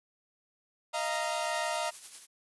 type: chord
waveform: sawtooth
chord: Eb suspended second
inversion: none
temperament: equal with one note detuned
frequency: 622.3 / 688.8 / 932.3 Hz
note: Eb5 / F5 / Bb5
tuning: 0 / -24 / 0 cents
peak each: -31 dBFS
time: 0.93-1.91 s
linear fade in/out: 20 ms
type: noise with tremolo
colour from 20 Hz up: blue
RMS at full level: -42 dBFS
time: 0.93-2.27 s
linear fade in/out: 50 ms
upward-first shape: triangle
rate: 10 Hz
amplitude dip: 60%
effects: resampled to 24000 Hz